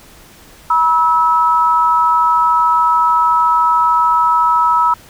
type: tone pair together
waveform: sine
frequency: 966.4 / 1300 Hz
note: B5 / E6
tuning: -38 / -24 cents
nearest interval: perfect fourth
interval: 514 cents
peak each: -12 dBFS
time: 0.7-4.94 s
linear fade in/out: 5 ms
effects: pink hiss -42 dBFS RMS until 5.09 s